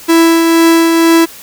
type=tone with tremolo; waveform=45% pulse; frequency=330.6 Hz; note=E4; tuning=5 cents sharp; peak=-4 dBFS; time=0.08-1.26 s; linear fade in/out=20 ms; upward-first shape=triangle; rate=2.1 Hz; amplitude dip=35%; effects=white hiss -33 dBFS RMS until 1.42 s